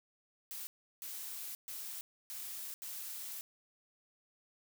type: noise bursts at uneven times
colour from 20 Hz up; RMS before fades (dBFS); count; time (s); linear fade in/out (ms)
blue; -44; 5; 0.51-0.67 / 1.02-1.55 / 1.68-2.01 / 2.3-2.74 / 2.82-3.41; 0
effects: none